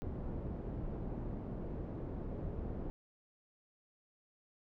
pink low-pass noise, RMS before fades -41 dBFS, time 0.02-2.9 s, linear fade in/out 0 ms, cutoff 450 Hz, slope 12 dB/octave, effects none

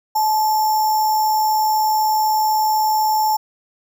sine tone with sample-and-hold, 864 Hz, A5, 32 cents flat, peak -14 dBFS, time 0.15-3.37 s, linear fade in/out 10 ms, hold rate 6300 Hz, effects none

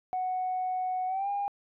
sine tone with pitch glide, 740 to 807 Hz, F#5 to G#5, 0 to -50 cents, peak -27 dBFS, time 0.13-1.48 s, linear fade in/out 0 ms, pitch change +150 cents, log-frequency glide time 1.07-1.29 s, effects tanh soft clip ceiling -24 dBFS

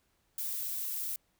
violet noise, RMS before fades -36 dBFS, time 0.38-1.16 s, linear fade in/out 2 ms, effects pink hiss -74 dBFS RMS until 1.39 s

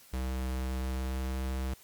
square tone with pitch glide, 64.4 to 65.3 Hz, C2 to C2, -27 to -3 cents, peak -32 dBFS, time 0.13-1.74 s, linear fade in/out 5 ms, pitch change +24 cents, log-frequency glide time 0.49-1.4 s, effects white hiss -57 dBFS RMS until 1.83 s + Opus 48 kbps

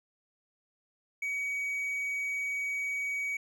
triangle tone, 2261 Hz, C#7, 34 cents sharp, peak -29 dBFS, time 1.22-3.37 s, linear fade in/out 5 ms, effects none

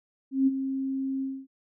sine tone with ADSR envelope, 267.9 Hz, C4, 41 cents sharp, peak -17 dBFS, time 0.31-1.47 s, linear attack 160 ms, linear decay 29 ms, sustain -10 dB, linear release 250 ms, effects none

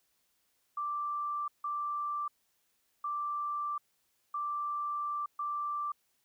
sine tone bursts at uneven times, 1174.7 Hz, D6, in tune, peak -32 dBFS, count 5, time 0.77-1.48 / 1.64-2.28 / 3.04-3.78 / 4.34-5.26 / 5.39-5.92 s, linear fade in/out 5 ms, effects white hiss -75 dBFS RMS until 6.24 s

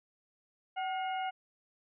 harmonic tone with a mistuned harmonic, 717 Hz, F5, 45 cents sharp, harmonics 1 / 2 / 3 / 4, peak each -33 / -43 / -45 / -46 dBFS, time 0.76-1.31 s, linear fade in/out 20 ms, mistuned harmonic 1, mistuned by +91 cents, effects none

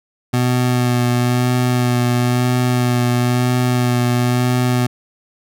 25% pulse tone with vibrato, 123.47 Hz, B2, in tune, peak -10 dBFS, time 0.33-4.87 s, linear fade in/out 10 ms, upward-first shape sine, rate 1 Hz, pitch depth 19 cents each way, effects none

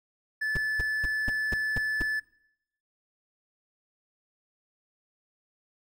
triangle tone, 1738 Hz, A6, 22 cents flat, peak -25 dBFS, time 0.41-2.2 s, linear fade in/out 10 ms
brown noise bursts, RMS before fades -29 dBFS, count 7, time 0.55-2.024 s, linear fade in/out 5 ms, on 22 ms, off 220 ms
effects noise-tail reverb RT60 0.8 s tail -20 dB re dry

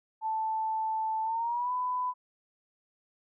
sine tone with pitch glide, 880 to 999.2 Hz, A5 to B5, 0 to +20 cents, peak -28 dBFS, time 0.21-2.14 s, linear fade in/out 50 ms, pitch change +220 cents, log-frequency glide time 1.23-1.72 s, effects none

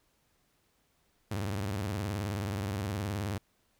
sawtooth tone with vibrato, 100 Hz, G2, 35 cents sharp, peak -28 dBFS, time 1.31-3.38 s, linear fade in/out 5 ms, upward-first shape sine, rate 19 Hz, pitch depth 190 cents each way, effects pink hiss -72 dBFS RMS until 3.79 s

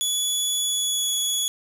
20% pulse tone with pitch glide, 3412 to 3381 Hz, G#7 to G#7, +46 to +30 cents, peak -16 dBFS, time 0.01-1.48 s, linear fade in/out 0 ms, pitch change -16 cents, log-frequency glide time 0.58-1.11 s, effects 7-bit

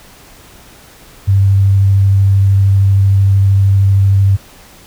sine tone with vibrato, 98 Hz, G2, in tune, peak -6 dBFS, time 1.27-4.37 s, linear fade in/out 20 ms, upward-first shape sine, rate 13 Hz, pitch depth 11 cents each way, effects pink hiss -40 dBFS RMS until 4.86 s

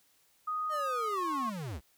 sine tone with pitch glide, 1244.5 to 1089.7 Hz, D#6 to C#6, 0 to -30 cents, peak -31 dBFS, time 0.47-1.5 s, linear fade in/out 10 ms, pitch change -230 cents, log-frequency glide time 1.13-1.19 s
square linear sweep, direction down, 628 to 55.6 Hz, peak -37 dBFS, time 0.69-1.81 s, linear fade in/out 50 ms
effects white hiss -68 dBFS RMS until 1.97 s

